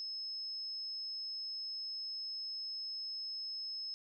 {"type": "tone", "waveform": "sine", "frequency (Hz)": 5190, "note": "E8", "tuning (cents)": -28, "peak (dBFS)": -39, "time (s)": [0, 3.94], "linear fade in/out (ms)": 0, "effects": []}